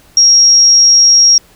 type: tone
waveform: sine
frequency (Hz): 5600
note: F8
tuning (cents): +4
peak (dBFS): -3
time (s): 0.17-1.38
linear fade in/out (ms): 2
effects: pink hiss -45 dBFS RMS until 1.55 s